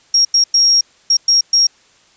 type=tone bursts at uneven times; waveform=sine; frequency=5588 Hz; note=F8; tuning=in tune; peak=-8 dBFS; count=6; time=0.14-0.25 / 0.34-0.44 / 0.54-0.81 / 1.1-1.17 / 1.28-1.41 / 1.53-1.67 s; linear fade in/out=5 ms; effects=white hiss -51 dBFS RMS until 2.16 s + resampled to 16000 Hz